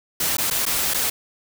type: noise with dropouts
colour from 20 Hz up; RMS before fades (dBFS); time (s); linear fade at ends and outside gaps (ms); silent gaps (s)
white; -22; 0.2-1.1; 5; 0.37-0.382 / 0.502-0.509 / 0.654-0.663 / 0.938-0.943
effects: none